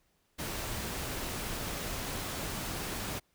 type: noise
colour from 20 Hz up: pink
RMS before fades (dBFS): -37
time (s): 0.38-3.2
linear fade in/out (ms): 20
effects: pink hiss -73 dBFS RMS until 3.34 s